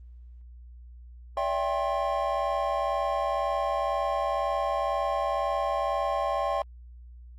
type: tone cluster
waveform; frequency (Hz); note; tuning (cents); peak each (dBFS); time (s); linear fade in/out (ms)
triangle; 577 / 659 / 788 / 1064; D5 / E5 / G5 / C6; -31 / -1 / +9 / +29; -29; 1.37-6.62; 2
effects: added 60 Hz sine -44 dBFS peak until 7.38 s + Opus 24 kbps